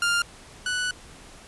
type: tone pair in turn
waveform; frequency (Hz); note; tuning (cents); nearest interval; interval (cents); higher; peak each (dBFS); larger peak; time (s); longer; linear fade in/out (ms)
sawtooth; 1400 / 1482.7; F6 / F#6; +4 / +3; minor second; 99; second; -17 / -21; first; 0.02-0.22 / 0.66-0.91; second; 2
effects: pink hiss -47 dBFS RMS until 1.47 s + resampled to 24000 Hz